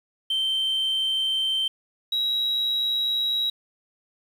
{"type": "tone pair in turn", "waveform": "sine", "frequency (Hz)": [3117, 3856], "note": ["G7", "B7"], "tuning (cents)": [-11, -42], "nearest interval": "major third", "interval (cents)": 369, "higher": "second", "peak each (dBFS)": -20, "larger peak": "neither", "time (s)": [[0.3, 1.68], [2.12, 3.5]], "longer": "neither", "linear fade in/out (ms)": 5, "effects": ["tanh soft clip ceiling -19 dBFS", "8-bit"]}